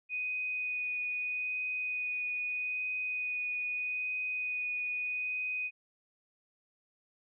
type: tone with vibrato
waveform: sine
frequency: 2486 Hz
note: D#7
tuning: 2 cents flat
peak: -32 dBFS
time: 0.09-5.71 s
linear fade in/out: 50 ms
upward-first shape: sine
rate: 0.79 Hz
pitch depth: 10 cents each way
effects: none